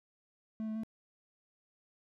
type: tone with pitch steps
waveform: triangle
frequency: 219.4 / 217.7 / 221.8 Hz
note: A3 / A3 / A3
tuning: -5 / -18 / +14 cents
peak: -33 dBFS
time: 0.6-0.834 s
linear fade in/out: 0 ms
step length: 78 ms
effects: none